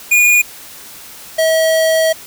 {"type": "tone pair in turn", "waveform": "square", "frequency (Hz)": [2441, 643.2], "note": ["D#7", "E5"], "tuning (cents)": [-34, -43], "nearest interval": "octave + major seventh", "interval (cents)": 2309, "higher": "first", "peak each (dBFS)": [-8, -11], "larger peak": "first", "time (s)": [[0.11, 0.42], [1.38, 2.13]], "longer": "second", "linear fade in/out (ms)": 10, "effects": ["white hiss -35 dBFS RMS until 2.26 s"]}